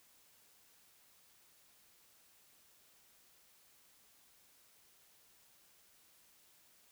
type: silence
effects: white hiss -67 dBFS RMS until 6.91 s